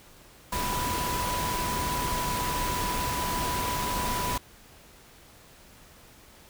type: tone in noise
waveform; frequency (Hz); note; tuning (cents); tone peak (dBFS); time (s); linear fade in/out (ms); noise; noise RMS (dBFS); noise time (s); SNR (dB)
sine; 987.8; B5; 0; -30; 0.52-4.38; 5; pink; -31; 0.52-4.38; -2
effects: pink hiss -53 dBFS RMS until 6.49 s